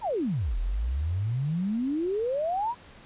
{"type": "exponential two-way sweep", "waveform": "sine", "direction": "down then up", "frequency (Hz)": [1004, 39, 1004], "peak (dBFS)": -25, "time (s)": [0.01, 2.75], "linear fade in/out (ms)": 50, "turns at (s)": 0.58, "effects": ["pink hiss -51 dBFS RMS until 3.05 s", "resampled to 8000 Hz"]}